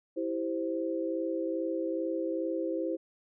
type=chord; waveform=sine; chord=C major; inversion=first; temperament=equal; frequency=329.6 / 392 / 523.3 Hz; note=E4 / G4 / C5; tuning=0 / 0 / 0 cents; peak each=-32 / -37 / -34 dBFS; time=0.16-2.97 s; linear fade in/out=20 ms; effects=none